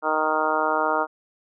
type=harmonic tone; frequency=155.56 Hz; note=D#3; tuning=in tune; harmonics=2 / 3 / 4 / 5 / 6 / 7 / 8 / 9; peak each=-32 / -29 / -27 / -28 / -26 / -30 / -27 / -28 dBFS; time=0.02-1.07 s; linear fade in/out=50 ms; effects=none